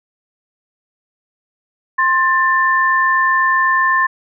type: tone pair together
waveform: sine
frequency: 1056 / 1776 Hz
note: C6 / A6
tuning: +16 / +16 cents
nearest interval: major sixth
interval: 900 cents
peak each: -14 dBFS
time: 1.98-4.07 s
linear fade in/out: 10 ms
effects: none